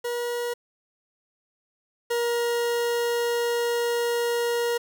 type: tone pair in turn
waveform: 40% pulse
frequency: 480 / 473.7 Hz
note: B4 / A#4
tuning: -49 / +28 cents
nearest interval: unison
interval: 23 cents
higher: first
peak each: -26 / -22 dBFS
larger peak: second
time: 0.04-0.54 / 2.1-4.78 s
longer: second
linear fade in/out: 10 ms
effects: 8-bit